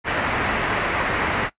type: low-pass noise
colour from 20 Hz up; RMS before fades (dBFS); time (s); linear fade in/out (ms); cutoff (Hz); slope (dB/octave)
white; -23; 0.04-1.5; 50; 2200; 24
effects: noise-tail reverb RT60 0.1 s tail -17 dB re dry + resampled to 8000 Hz